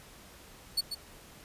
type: tone with echo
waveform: 40% pulse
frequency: 4435 Hz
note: C#8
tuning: in tune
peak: -24 dBFS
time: 0.77-0.81 s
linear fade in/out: 10 ms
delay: 140 ms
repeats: 1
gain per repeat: -8 dB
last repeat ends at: 0.95 s
effects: pink hiss -53 dBFS RMS until 1.44 s + resampled to 32000 Hz